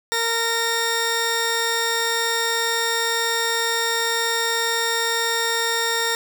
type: tone pair together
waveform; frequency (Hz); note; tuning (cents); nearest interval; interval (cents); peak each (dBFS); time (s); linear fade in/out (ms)
15% pulse; 460.5 / 1842; A#4 / A#6; -21 / -21; 2 octaves; 2400; -17 / -17; 0.12-6.15; 0
effects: none